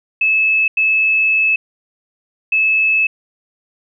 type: tone bursts at uneven times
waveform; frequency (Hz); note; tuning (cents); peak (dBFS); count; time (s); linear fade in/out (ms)
sine; 2603; E7; -22; -11; 3; 0.21-0.68 / 0.77-1.56 / 2.52-3.07; 5
effects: none